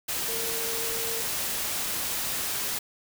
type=tone in noise; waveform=sine; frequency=456.6 Hz; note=A#4; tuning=36 cents flat; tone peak=-36 dBFS; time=0.28-1.22 s; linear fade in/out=10 ms; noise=white; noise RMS=-30 dBFS; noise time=0.08-2.79 s; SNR=-9 dB; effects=none